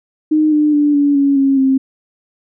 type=tone with pitch steps; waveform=sine; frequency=308 / 300.6 / 293.4 / 286.4 / 279.5 / 272.8 / 266.3 Hz; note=D#4 / D4 / D4 / D4 / C#4 / C#4 / C4; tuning=-17 / +40 / -2 / -43 / +14 / -28 / +31 cents; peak=-9 dBFS; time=0.31-1.78 s; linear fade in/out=10 ms; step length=210 ms; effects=none